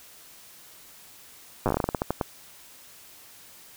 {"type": "slowing click train", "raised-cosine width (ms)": 1, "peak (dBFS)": -10, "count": 15, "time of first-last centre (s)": [1.66, 2.212], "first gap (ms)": 8, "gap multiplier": 1.22, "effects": ["white hiss -50 dBFS RMS until 3.76 s"]}